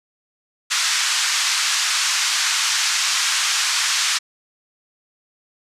white band-pass noise, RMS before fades -20 dBFS, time 0.7-4.19 s, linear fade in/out 20 ms, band 1100 to 7100 Hz, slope 24 dB/octave, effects resampled to 32000 Hz

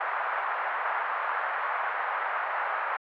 white band-pass noise, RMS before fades -30 dBFS, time 0-2.97 s, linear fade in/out 10 ms, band 710 to 1600 Hz, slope 24 dB/octave, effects low-pass 3000 Hz 12 dB/octave

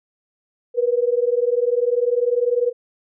sine tone pair together, 473.8 / 493.9 Hz, A#4 / B4, +28 / 0 cents, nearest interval minor second, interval 72 cents, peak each -19 dBFS, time 0.74-2.73 s, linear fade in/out 50 ms, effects none

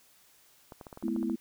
clicks, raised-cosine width 1 ms, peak -30 dBFS, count 10, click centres 0.722 / 0.812 / 0.868 / 0.928 / 0.974 / 1.026 / 1.082 / 1.163 / 1.229 / 1.298 s
sine chord, A suspended second, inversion none, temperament equal with one note detuned, 214.9 / 246.9 / 329.6 Hz, A3 / B3 / E4, -41 / 0 / 0 cents, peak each -33 dBFS, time 1.03-1.36 s, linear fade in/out 10 ms
effects white hiss -62 dBFS RMS until 1.4 s

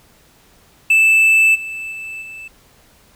triangle tone with level steps, 2637 Hz, E7, in tune, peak -7 / -23 / -25 / -29 dBFS, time 0.9-2.48 s, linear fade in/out 5 ms, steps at 1.54 / 1.91 / 2.21 s, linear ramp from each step 20 ms, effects pink hiss -51 dBFS RMS until 3.15 s

